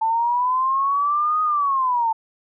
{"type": "linear two-way sweep", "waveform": "sine", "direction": "up then down", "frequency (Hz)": [882, 1251, 882], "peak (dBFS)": -17, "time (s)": [0.01, 2.13], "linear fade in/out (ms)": 10, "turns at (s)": 1.42, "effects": []}